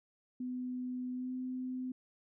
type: tone with pitch glide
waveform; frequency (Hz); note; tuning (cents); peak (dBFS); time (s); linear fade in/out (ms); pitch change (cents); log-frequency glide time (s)
sine; 251.3 to 255.2; B3 to C4; +30 to -43; -36; 0.4-1.92; 5; +27; 1.13-1.32
effects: none